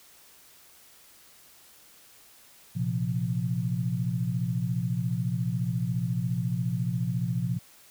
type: chord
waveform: sine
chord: Bb suspended second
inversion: none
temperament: equal with one note detuned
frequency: 116.54 / 130.81 / 174.01 Hz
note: Bb2 / C3 / F3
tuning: 0 / 0 / -6 cents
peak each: -30 dBFS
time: 2.75-7.59 s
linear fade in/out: 20 ms
effects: white hiss -55 dBFS RMS until 7.9 s